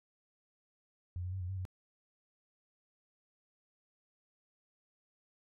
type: tone with pitch steps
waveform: sine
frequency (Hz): 88.9 / 90.9 / 95 / 89.1 / 95.7 / 92.1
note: F2 / F#2 / F#2 / F2 / G2 / F#2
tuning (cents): +31 / -30 / +46 / +35 / -41 / -7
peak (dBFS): -36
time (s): 1.16-1.652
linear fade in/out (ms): 0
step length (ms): 82
effects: none